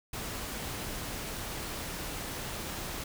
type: noise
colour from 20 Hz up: pink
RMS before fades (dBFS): -38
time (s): 0.13-3.04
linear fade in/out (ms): 5
effects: none